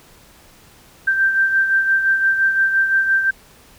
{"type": "beating tone pair", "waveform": "sine", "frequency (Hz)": [1568, 1573.8], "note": ["G6", "G6"], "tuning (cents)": [0, 6], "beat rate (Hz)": 5.8, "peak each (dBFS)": [-14, -23], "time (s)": [1.07, 3.31], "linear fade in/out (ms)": 10, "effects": ["pink hiss -48 dBFS RMS until 3.78 s"]}